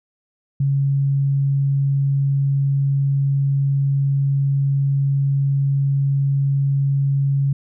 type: tone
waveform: sine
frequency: 138.59 Hz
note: C#3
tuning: in tune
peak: -15 dBFS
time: 0.6-7.53 s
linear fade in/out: 5 ms
effects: none